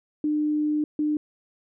sine tone bursts at uneven times, 301 Hz, D4, 43 cents sharp, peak -21 dBFS, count 2, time 0.24-0.84 / 0.99-1.17 s, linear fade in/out 2 ms, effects none

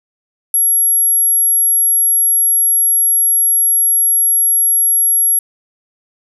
sine tone, 11250 Hz, F9, 12 cents sharp, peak -9 dBFS, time 0.54-5.39 s, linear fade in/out 2 ms, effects none

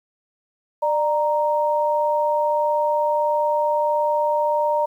sine tone pair together, 596.4 / 932.3 Hz, D5 / A#5, +27 / 0 cents, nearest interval minor sixth, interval 773 cents, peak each -20 dBFS, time 0.82-4.86 s, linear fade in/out 10 ms, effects 9-bit

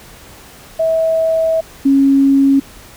sine tone pair in turn, 648 / 274.4 Hz, E5 / C#4, -30 / -17 cents, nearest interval octave + minor third, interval 1487 cents, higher first, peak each -11 / -7 dBFS, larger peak second, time 0.79-1.61 / 1.85-2.6 s, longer first, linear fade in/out 10 ms, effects pink hiss -39 dBFS RMS until 2.96 s

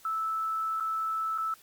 sine tone with dropouts, 1313 Hz, E6, 7 cents flat, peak -28 dBFS, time 0.05-1.54 s, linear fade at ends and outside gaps 2 ms, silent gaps 0.8-0.806 / 1.378-1.383 s, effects white hiss -57 dBFS RMS until 1.62 s + Opus 48 kbps

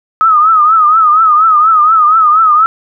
sine tone with vibrato, 1263 Hz, D#6, 26 cents sharp, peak -4 dBFS, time 0.21-2.66 s, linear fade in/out 0 ms, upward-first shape triangle, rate 4.2 Hz, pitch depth 110 cents each way, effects none

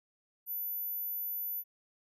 sine tone, 14000 Hz, A9, 10 cents flat, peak -34 dBFS, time 0.46-1.64 s, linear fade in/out 50 ms, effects none

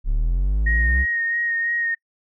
triangle linear sweep, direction up, 33.09 to 68.5 Hz, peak -15 dBFS, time 0.04-1.06 s, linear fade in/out 50 ms
sine tone with vibrato, 1864.7 Hz, A#6, in tune, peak -20 dBFS, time 0.66-1.95 s, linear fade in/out 10 ms, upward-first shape sine, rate 3 Hz, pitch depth 19 cents each way
effects noise-tail reverb RT60 0.1 s tail -25 dB re dry

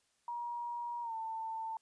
sine tone with pitch glide, 952 to 893.4 Hz, A#5 to A5, +36 to +26 cents, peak -37 dBFS, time 0.28-1.77 s, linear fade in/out 2 ms, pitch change -110 cents, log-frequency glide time 1.02-1.14 s, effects white hiss -75 dBFS RMS until 1.81 s + resampled to 22050 Hz

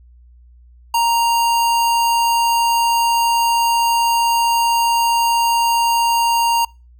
square tone, 932.3 Hz, A#5, in tune, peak -14 dBFS, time 0.94-6.65 s, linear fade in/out 5 ms, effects noise-tail reverb RT60 0.3 s tail -26 dB re dry + added 60 Hz sine -43 dBFS peak until 6.99 s

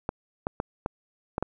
clicks, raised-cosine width 1 ms, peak -13 dBFS, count 6, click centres 0.091 / 0.469 / 0.601 / 0.861 / 1.381 / 1.426 s, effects none

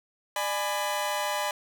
sawtooth chord, G# diminished, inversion second, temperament just, 598 / 830.6 / 996.7 Hz, D5 / G#5 / B5, +31 / 0 / +16 cents, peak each -28 dBFS, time 0.36-1.51 s, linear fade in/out 2 ms, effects none

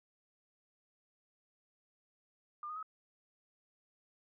sine tone with pitch steps, 1200 / 1238 / 1277.2 Hz, D6 / D#6 / D#6, +37 / -9 / +45 cents, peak -40 dBFS, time 2.63-2.828 s, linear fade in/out 2 ms, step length 66 ms, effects none

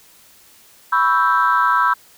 sine chord, C# half-diminished seventh, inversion third, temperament equal, 987.8 / 1108.7 / 1318.5 / 1568 Hz, B5 / C#6 / E6 / G6, 0 / 0 / 0 / 0 cents, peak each -17 / -20 / -16 / -19 dBFS, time 0.92-1.94 s, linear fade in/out 10 ms, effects tanh soft clip ceiling -5 dBFS + white hiss -49 dBFS RMS until 2.17 s

